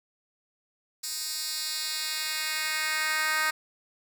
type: tone with high-pass filter sweep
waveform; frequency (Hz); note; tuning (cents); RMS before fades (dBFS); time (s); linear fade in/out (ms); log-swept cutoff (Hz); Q
10% pulse; 311.1; D#4; 0; -30; 1.03-3.51; 10; 5900 to 1500; 1.4
effects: none